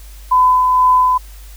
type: tone with tremolo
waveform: sine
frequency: 1009 Hz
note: B5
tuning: 37 cents sharp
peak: -7 dBFS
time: 0.31-1.18 s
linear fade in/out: 10 ms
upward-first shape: sine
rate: 2.1 Hz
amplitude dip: 30%
effects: added 50 Hz sine -33 dBFS peak until 1.56 s + white hiss -44 dBFS RMS until 1.56 s